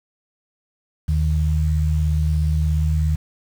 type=tone pair together; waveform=sine; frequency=77.3 / 154.22 Hz; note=D#2 / D#3; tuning=-11 / -15 cents; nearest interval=octave; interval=1196 cents; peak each=-17 / -22 dBFS; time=1.08-3.16 s; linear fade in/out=10 ms; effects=7-bit